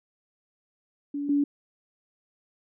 sine tone pair in turn, 286.3 / 286.3 Hz, D4 / D4, -44 / -44 cents, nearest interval unison, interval 0 cents, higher neither, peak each -28 / -20 dBFS, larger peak second, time 1.14-1.29 / 1.29-1.44 s, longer neither, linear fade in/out 5 ms, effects none

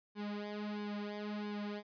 sawtooth tone with flanger, 207.7 Hz, G#3, in tune, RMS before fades -41 dBFS, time 0.15-1.83 s, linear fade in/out 50 ms, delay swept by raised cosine 1.5 to 4.1 ms, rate 1.5 Hz, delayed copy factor -1, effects resampled to 11025 Hz

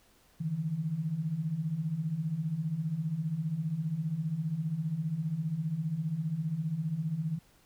sine beating tone pair, 147.3 / 162.3 Hz, D3 / E3, +6 / -27 cents, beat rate 15 Hz, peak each -36 / -31 dBFS, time 0.4-7.39 s, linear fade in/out 10 ms, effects pink hiss -64 dBFS RMS until 7.65 s

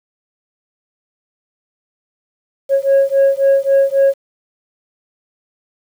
sine beating tone pair, 546 / 549.7 Hz, C#5 / C#5, -26 / -15 cents, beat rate 3.7 Hz, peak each -11 dBFS, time 2.69-4.14 s, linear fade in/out 50 ms, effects tanh soft clip ceiling -6 dBFS + 7-bit

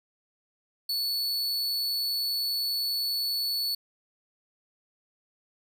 45% pulse tone, 4435 Hz, C#8, in tune, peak -26 dBFS, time 0.89-3.75 s, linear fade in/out 5 ms, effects none

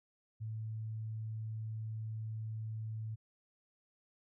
sine tone, 110 Hz, A2, in tune, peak -38 dBFS, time 0.4-3.16 s, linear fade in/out 20 ms, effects none

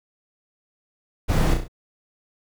brown noise with echo, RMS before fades -19 dBFS, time 1.28-1.55 s, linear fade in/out 20 ms, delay 33 ms, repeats 4, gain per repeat -5 dB, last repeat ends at 1.682 s, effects none

